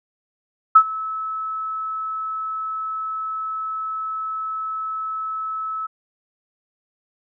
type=tone with ADSR envelope; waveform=sine; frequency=1300 Hz; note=E6; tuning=24 cents flat; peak=-4 dBFS; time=0.75-5.87 s; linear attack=10 ms; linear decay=68 ms; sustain=-20 dB; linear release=13 ms; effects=none